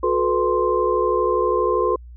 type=tone cluster; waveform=sine; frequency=362.8 / 435.3 / 495.5 / 1047 Hz; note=F#4 / A4 / B4 / C6; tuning=-34 / -19 / +6 / +1 cents; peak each=-22 dBFS; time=0.03-1.96 s; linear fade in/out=5 ms; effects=added 60 Hz sine -37 dBFS peak until 2.16 s